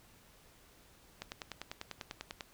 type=click train; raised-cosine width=0.2 ms; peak=-23 dBFS; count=13; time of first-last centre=1.22-2.408 s; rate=10.1 Hz; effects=pink hiss -62 dBFS RMS until 2.53 s